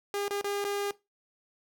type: tone with dropouts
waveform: sawtooth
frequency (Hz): 404.6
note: G#4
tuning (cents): -45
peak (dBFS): -26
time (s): 0.14-0.91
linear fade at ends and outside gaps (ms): 1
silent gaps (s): 0.281-0.308 / 0.412-0.443 / 0.643-0.648
effects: noise-tail reverb RT60 0.2 s tail -18 dB re dry